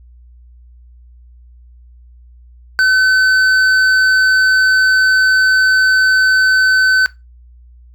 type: tone with hard clipping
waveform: triangle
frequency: 1521 Hz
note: F#6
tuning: 47 cents sharp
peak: -10 dBFS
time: 2.79-7.06 s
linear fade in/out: 0 ms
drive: 10 dB
effects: noise-tail reverb RT60 0.2 s tail -17 dB re dry + added 60 Hz sine -39 dBFS peak until 7.94 s